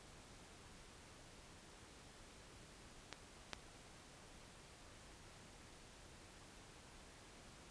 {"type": "clicks", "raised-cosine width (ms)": 0.2, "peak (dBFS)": [-28, -24], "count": 2, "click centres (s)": [3.127, 3.533], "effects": ["pink hiss -60 dBFS RMS until 7.7 s", "resampled to 22050 Hz"]}